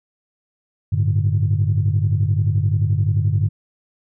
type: chord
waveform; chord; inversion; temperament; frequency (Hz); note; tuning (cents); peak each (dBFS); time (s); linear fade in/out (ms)
sine; G suspended second; none; equal with one note detuned; 98 / 109.49 / 146.83; G2 / A2 / D3; 0 / -8 / 0; -17 / -19 / -21; 0.92-3.49; 10
effects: tanh soft clip ceiling -8 dBFS